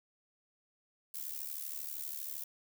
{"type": "noise with amplitude modulation", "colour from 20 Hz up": "violet", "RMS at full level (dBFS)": -38, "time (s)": [1.14, 2.44], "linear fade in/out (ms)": 5, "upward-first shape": "sine", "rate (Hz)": 72.7, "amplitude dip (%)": 80, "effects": []}